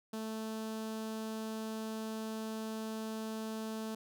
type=tone with notch filter; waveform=sawtooth; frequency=220 Hz; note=A3; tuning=in tune; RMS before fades=-40 dBFS; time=0.13-3.95 s; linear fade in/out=5 ms; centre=2100 Hz; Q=1.9; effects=none